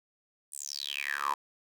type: tone with high-pass filter sweep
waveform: 10% pulse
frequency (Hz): 71.1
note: C#2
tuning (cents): +45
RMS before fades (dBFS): -35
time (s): 0.52-1.34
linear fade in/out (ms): 5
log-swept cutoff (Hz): 9400 to 920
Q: 9.2
effects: none